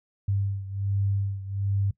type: beating tone pair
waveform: sine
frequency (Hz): 98.7 / 100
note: G2 / G2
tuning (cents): +12 / +35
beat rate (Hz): 1.3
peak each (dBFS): -26 / -30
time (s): 0.28-1.91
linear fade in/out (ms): 5
effects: noise-tail reverb RT60 0.1 s tail -19 dB re dry